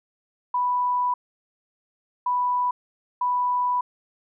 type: tone bursts at uneven times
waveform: sine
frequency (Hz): 987.8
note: B5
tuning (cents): 0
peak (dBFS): -20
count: 3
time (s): 0.54-1.14 / 2.26-2.71 / 3.21-3.81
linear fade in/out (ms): 5
effects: none